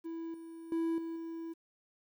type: tone with level steps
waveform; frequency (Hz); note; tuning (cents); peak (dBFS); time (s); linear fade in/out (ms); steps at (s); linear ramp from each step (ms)
triangle; 329.6; E4; 0; -36 / -43 / -28 / -35 / -37; 0.04-1.54; 20; 0.34 / 0.72 / 0.98 / 1.16; 2
effects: 11-bit